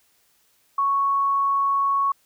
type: tone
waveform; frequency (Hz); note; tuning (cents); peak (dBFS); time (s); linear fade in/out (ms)
sine; 1108.7; C#6; 0; -18; 0.78-2.12; 5
effects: white hiss -63 dBFS RMS until 2.25 s